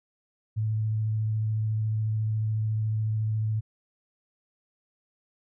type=tone with vibrato; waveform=sine; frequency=108.9 Hz; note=A2; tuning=17 cents flat; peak=-24 dBFS; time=0.56-3.61 s; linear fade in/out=20 ms; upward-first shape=triangle; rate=14 Hz; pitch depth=16 cents each way; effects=none